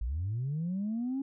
sine linear sweep, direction up, 50 to 277.2 Hz, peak -29 dBFS, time 0.01-1.22 s, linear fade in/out 5 ms, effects tanh soft clip ceiling -27 dBFS

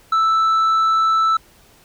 sine tone with tanh clipping, 1318.5 Hz, E6, in tune, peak -14 dBFS, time 0.12-1.37 s, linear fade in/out 5 ms, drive 4 dB, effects pink hiss -51 dBFS RMS until 1.84 s

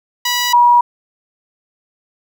10% pulse / sine tone pair in turn, 977 / 963 Hz, B5 / B5, -19 / -44 cents, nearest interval unison, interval 25 cents, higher first, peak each -6 dBFS, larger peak neither, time 0.25-0.53 / 0.53-0.81 s, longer neither, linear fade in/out 5 ms, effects 8-bit

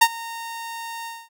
sawtooth tone with ADSR envelope, 921 Hz, A#5, 21 cents flat, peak -5 dBFS, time 0.01-1.29 s, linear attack 10 ms, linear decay 56 ms, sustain -22 dB, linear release 230 ms, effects none

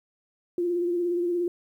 sine tone with vibrato, 349.2 Hz, F4, in tune, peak -23 dBFS, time 0.58-1.48 s, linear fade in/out 2 ms, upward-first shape sine, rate 17 Hz, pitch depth 36 cents each way, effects 10-bit

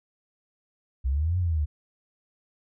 sine exponential two-way sweep, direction up then down, 62.2 to 92.5 to 71.9 Hz, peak -22 dBFS, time 1.04-1.66 s, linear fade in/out 20 ms, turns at 1.38 s, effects none

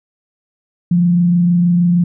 sine tone with frequency modulation, 174.61 Hz, F3, in tune, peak -9 dBFS, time 0.91-2.04 s, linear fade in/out 5 ms, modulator 26.4 Hz, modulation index 0.21, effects none

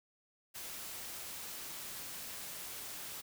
white noise, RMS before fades -45 dBFS, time 0.54-3.22 s, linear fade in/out 20 ms, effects none

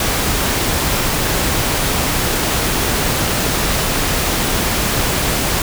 pink noise, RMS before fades -17 dBFS, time 0-5.62 s, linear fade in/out 2 ms, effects none

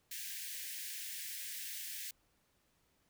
white high-pass noise, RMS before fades -44 dBFS, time 0.11-2.11 s, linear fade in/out 5 ms, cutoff 1600 Hz, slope 96 dB/octave, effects pink hiss -75 dBFS RMS until 3.09 s

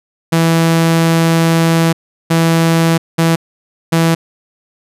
sawtooth tone bursts at uneven times, 164.81 Hz, E3, in tune, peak -5 dBFS, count 4, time 0.32-1.93 / 2.3-2.98 / 3.18-3.36 / 3.92-4.15 s, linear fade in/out 10 ms, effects resampled to 32000 Hz

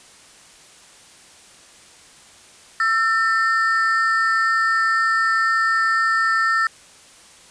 triangle ring-modulated tone, 1568 Hz, G6, in tune, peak -11 dBFS, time 2.8-6.67 s, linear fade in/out 2 ms, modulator 233 Hz, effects white hiss -47 dBFS RMS until 7.5 s + resampled to 22050 Hz

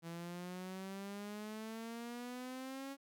sawtooth exponential sweep, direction up, 165.8 to 277.2 Hz, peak -40 dBFS, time 0.02-2.97 s, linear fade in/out 50 ms, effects none

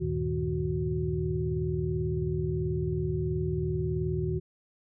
sine tone cluster, 76 / 98.9 / 117.3 / 156.9 / 368.6 Hz, D#2 / G2 / A#2 / D#3 / F#4, -40 / +16 / +11 / +15 / -7 cents, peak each -34 / -37 / -35 / -31 / -32 dBFS, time 0-4.4 s, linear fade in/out 20 ms, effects none

